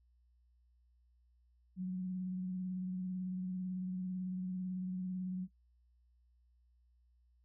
sine tone with vibrato, 184.2 Hz, F#3, 7 cents flat, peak -36 dBFS, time 1.76-5.48 s, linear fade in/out 50 ms, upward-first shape triangle, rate 18 Hz, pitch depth 29 cents each way, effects noise-tail reverb RT60 0.1 s tail -21 dB re dry + added 60 Hz sine -67 dBFS peak until 7.44 s

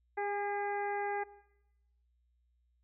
harmonic tone with a mistuned harmonic, 404.9 Hz, G#4, 44 cents flat, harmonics 1 / 2 / 3 / 4 / 5 / 6, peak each -37 / -35 / -50 / -43 / -44 / -56 dBFS, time 0.17-1.24 s, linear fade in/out 10 ms, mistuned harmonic 2, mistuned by +18 cents, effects noise-tail reverb RT60 0.9 s tail -19 dB re dry + added 60 Hz sine -70 dBFS peak until 2.83 s

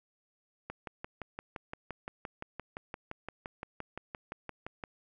click train, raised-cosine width 0.5 ms, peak -24 dBFS, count 25, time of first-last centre 0.7-4.838 s, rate 5.8 Hz, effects none

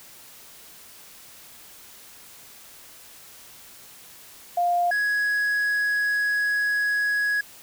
sine / triangle tone pair in turn, 702 / 1669.6 Hz, F5 / G#6, +9 / +9 cents, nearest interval octave + minor third, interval 1500 cents, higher second, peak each -19 dBFS, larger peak neither, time 4.57-4.91 / 4.91-7.41 s, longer second, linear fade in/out 5 ms, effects white hiss -47 dBFS RMS until 7.62 s

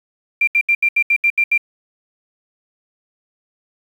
sine tone bursts, 2372 Hz, D7, 17 cents sharp, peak -11 dBFS, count 9, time 0.41-1.578 s, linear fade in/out 5 ms, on 64 ms, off 74 ms, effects 7-bit

